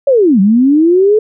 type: linear two-way sweep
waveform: sine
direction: down then up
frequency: 575 to 185 to 438.5 Hz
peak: -5 dBFS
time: 0.07-1.19 s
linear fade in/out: 5 ms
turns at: 0.4 s
effects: none